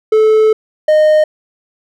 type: tone pair in turn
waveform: triangle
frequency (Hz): 435 / 615.2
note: A4 / D#5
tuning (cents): -20 / -20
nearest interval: tritone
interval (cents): 600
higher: second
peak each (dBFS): -4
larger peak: neither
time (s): 0.12-0.53 / 0.88-1.24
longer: first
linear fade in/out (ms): 5
effects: none